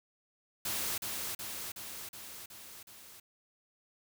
white noise with echo, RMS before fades -35 dBFS, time 0.65-0.98 s, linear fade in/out 5 ms, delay 370 ms, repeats 6, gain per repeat -3 dB, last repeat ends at 3.2 s, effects none

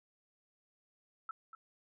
sine tone with echo, 1318.5 Hz, E6, in tune, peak -38 dBFS, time 1.29-1.31 s, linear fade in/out 2 ms, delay 240 ms, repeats 1, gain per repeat -10 dB, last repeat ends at 1.55 s, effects none

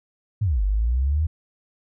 sine exponential two-way sweep, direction down then up, 116.54 to 47.23 to 81.9 Hz, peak -18 dBFS, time 0.41-1.27 s, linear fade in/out 10 ms, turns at 0.63 s, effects none

